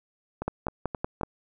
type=two click trains; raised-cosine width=1 ms; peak=-17 / -13 dBFS; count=4 / 5; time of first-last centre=0.42-1.212 / 0.48-1.233 s; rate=3.79 / 5.31 Hz; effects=none